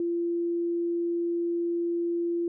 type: tone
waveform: sine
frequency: 342.3 Hz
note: F4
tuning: 35 cents flat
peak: -25 dBFS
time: 0-2.48 s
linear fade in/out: 2 ms
effects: none